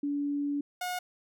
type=tone pair in turn; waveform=sine / sawtooth; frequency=286.9 / 722.9 Hz; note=D4 / F#5; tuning=-40 / -40 cents; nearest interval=octave + major third; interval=1600 cents; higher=second; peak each=-28 dBFS; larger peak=neither; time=0.03-0.61 / 0.81-0.99 s; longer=first; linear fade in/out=5 ms; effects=none